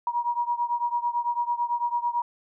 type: beating tone pair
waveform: sine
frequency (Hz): 952 / 961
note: A#5 / B5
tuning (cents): +36 / -48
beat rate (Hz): 9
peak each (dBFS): -26 / -28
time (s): 0.07-2.22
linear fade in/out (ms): 2
effects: none